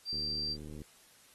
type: tone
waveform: sine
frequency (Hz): 4699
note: D8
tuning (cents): 0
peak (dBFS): -33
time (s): 0.05-0.57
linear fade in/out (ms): 50
type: click train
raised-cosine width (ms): 3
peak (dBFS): -34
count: 53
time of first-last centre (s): 0.13-0.818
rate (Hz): 75.6
effects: white hiss -61 dBFS RMS until 1.34 s + AAC 32 kbps